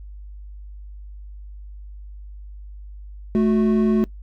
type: tone pair together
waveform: triangle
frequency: 217.6 / 366 Hz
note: A3 / F#4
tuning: -19 / -19 cents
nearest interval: major sixth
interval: 900 cents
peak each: -14 / -19 dBFS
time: 3.35-4.04 s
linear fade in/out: 0 ms
effects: noise-tail reverb RT60 0.1 s tail -21 dB re dry + added 50 Hz sine -35 dBFS peak until 4.22 s